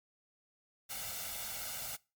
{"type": "noise with comb filter", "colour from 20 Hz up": "white", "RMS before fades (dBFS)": -41, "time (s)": [0.89, 1.97], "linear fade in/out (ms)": 20, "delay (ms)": 1.4, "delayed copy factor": 0.75, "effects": ["noise-tail reverb RT60 0.3 s tail -23 dB re dry", "MP3 96 kbps"]}